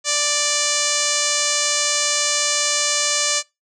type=tone with low-pass filter; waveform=5% pulse; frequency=587.3 Hz; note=D5; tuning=in tune; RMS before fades=-20 dBFS; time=0.04-3.43 s; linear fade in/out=50 ms; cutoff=7300 Hz; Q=2.7; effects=noise-tail reverb RT60 0.2 s tail -21 dB re dry